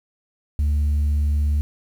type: tone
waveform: sine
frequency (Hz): 73.6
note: D2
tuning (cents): +4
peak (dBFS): -14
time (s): 0.59-1.61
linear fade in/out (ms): 0
effects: tanh soft clip ceiling -16 dBFS + 8-bit